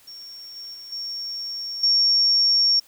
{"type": "tone with level steps", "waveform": "sine", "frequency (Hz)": 5510, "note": "F8", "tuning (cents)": -24, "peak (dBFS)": [-37, -34, -37, -28, -15], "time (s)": [0.07, 2.8], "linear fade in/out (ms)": 10, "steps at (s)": [0.56, 0.74, 0.92, 1.83], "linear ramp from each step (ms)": 5, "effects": ["white hiss -54 dBFS RMS until 2.87 s"]}